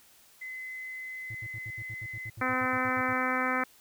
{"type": "tone", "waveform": "sine", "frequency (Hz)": 2037, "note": "C7", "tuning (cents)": -47, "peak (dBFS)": -37, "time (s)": [0.41, 2.3], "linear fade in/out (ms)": 10}
{"type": "tone bursts", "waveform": "triangle", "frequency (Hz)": 111.2, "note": "A2", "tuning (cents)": 19, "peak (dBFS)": -37, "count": 16, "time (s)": [1.3, 3.134], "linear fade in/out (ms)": 5, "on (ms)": 49, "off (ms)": 70}
{"type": "harmonic tone", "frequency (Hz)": 256, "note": "C4", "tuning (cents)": -38, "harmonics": [1, 2, 3, 4, 5, 6, 7, 8, 9], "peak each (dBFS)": [-34, -36, -37, -36, -32, -35, -35, -36, -38], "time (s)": [2.41, 3.64], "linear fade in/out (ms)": 5}
{"effects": ["white hiss -59 dBFS RMS until 3.8 s"]}